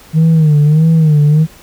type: tone with vibrato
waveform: sine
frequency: 155 Hz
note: D#3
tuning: 6 cents flat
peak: -3 dBFS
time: 0.13-1.47 s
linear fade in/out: 50 ms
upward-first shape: sine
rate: 1.6 Hz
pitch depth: 91 cents each way
effects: tanh soft clip ceiling -4 dBFS + pink hiss -40 dBFS RMS until 1.62 s